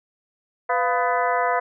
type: harmonic tone with a mistuned harmonic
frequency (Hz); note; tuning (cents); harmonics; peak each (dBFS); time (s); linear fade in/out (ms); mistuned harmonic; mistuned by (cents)
249.7; B3; +19; 2 / 3 / 4 / 5 / 6 / 7 / 8; -26 / -23 / -24 / -28 / -30 / -31 / -32; 0.69-1.6; 10; 3; -120
effects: none

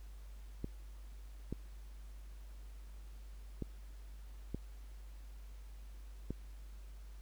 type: clicks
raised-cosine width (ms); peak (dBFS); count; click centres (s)
3; -26; 5; 0.644 / 1.526 / 3.623 / 4.546 / 6.306
effects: added 50 Hz sine -48 dBFS peak until 7.21 s + pink hiss -66 dBFS RMS until 7.21 s

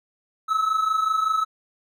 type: tone pair together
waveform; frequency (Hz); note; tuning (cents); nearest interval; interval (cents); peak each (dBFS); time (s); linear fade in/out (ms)
triangle; 1275.7 / 1301; D#6 / E6; +43 / -23; unison; 34; -24 / -19; 0.48-1.45; 20
effects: none

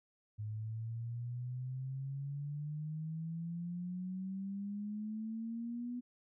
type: exponential sweep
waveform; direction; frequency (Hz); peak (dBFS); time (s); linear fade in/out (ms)
sine; up; 105.5 to 246.9; -38; 0.38-6.01; 20
effects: none

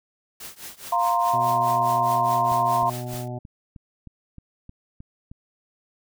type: noise with tremolo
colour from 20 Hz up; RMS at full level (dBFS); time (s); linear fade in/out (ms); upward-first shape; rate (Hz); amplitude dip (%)
white; -36; 0.4-3.28; 5; triangle; 4.8; 95
type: chord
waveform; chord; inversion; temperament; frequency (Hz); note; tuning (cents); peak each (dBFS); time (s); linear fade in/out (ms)
sine; F suspended fourth; none; equal; 698.5 / 932.3 / 1046.5; F5 / Bb5 / C6; 0 / 0 / 0; -23; 0.92-2.9; 5
type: harmonic tone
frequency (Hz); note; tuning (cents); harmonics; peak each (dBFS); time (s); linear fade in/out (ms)
123; B2; -7; 1 / 2 / 3 / 5 / 6 / 7; -31 / -37 / -39 / -38 / -40 / -46; 1.33-3.39; 10
type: click train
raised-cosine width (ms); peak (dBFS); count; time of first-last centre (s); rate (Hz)
5; -29; 10; 2.52-5.315; 3.22
effects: none

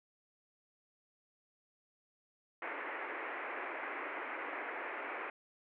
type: band-pass noise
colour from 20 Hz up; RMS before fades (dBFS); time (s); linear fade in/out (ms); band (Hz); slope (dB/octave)
white; -42; 2.62-5.3; 2; 290 to 2300; 48
effects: none

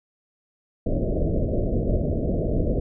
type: low-pass noise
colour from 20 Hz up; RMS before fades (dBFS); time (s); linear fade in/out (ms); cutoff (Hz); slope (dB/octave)
pink; -23; 0.86-2.8; 5; 650; 96
effects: none

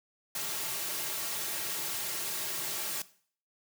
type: noise with comb filter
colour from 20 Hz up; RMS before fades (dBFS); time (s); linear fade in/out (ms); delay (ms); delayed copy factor
white; -35; 0.35-3.02; 2; 4; -0.65
effects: noise-tail reverb RT60 0.5 s tail -17 dB re dry + high-pass 150 Hz 12 dB/octave

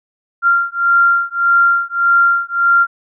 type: beating tone pair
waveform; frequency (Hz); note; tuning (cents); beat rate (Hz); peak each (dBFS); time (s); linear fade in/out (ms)
sine; 1385 / 1386.7; F6 / F6; -15 / -13; 1.7; -13; 0.42-2.87; 50
effects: none

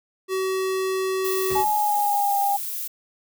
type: tone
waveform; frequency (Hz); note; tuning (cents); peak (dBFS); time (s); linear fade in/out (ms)
square; 378.8; F#4; +41; -23; 0.28-1.65; 50
type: noise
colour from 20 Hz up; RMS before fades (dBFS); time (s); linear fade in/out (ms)
violet; -30; 1.24-2.88; 10
type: noise with exponential decay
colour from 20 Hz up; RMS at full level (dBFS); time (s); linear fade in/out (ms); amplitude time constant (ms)
brown; -28; 1.5-1.96; 5; 100
type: tone with pitch glide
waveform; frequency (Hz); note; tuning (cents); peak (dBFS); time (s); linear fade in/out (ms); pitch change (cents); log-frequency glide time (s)
sine; 844 to 803.1; G#5 to G5; +28 to +42; -19; 1.55-2.57; 10; -86; 1.68-2.37
effects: high-pass 100 Hz 12 dB/octave

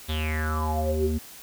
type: tone with low-pass filter sweep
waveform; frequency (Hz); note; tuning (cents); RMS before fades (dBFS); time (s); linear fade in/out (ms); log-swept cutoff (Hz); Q
square; 77.78; D#2; 0; -26; 0.08-1.19; 20; 3700 to 270; 9.6
effects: white hiss -45 dBFS RMS until 1.42 s

